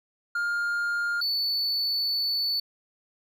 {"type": "tone pair in turn", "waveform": "triangle", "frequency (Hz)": [1409, 4473], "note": ["F6", "C#8"], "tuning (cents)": [15, 15], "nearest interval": "octave + minor sixth", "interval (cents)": 2000, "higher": "second", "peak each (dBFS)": -23, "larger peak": "neither", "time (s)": [[0.35, 1.21], [1.21, 2.6]], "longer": "second", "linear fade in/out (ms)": 5, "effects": []}